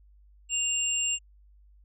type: tone pair together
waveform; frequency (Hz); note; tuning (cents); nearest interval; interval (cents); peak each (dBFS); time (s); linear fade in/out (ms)
sine; 2794 / 7459; F7 / A#8; 0 / 0; octave + perfect fourth; 1700; -28 / -28; 0.49-1.19; 50
effects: added 50 Hz sine -54 dBFS peak until 1.84 s